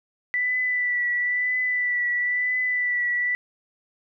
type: tone with vibrato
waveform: sine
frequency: 1975.5 Hz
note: B6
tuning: in tune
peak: -21 dBFS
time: 0.34-3.35 s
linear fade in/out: 0 ms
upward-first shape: triangle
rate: 1 Hz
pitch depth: 30 cents each way
effects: none